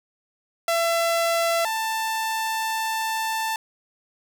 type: tone pair in turn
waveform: sawtooth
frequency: 672 / 887.2 Hz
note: E5 / A5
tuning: +33 / +14 cents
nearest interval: perfect fourth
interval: 481 cents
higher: second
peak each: -16 / -20 dBFS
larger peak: first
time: 0.68-1.65 / 1.65-3.56 s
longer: second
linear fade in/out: 2 ms
effects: none